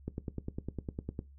click train, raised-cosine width 3 ms, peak -23 dBFS, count 12, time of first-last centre 0.08-1.191 s, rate 9.9 Hz, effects noise-tail reverb RT60 0.2 s tail -18 dB re dry + added 69 Hz sine -52 dBFS peak until 1.38 s

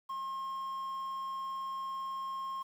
triangle tone with quantisation, 1071 Hz, C6, 40 cents sharp, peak -34 dBFS, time 0.09-2.63 s, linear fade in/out 10 ms, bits 10, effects none

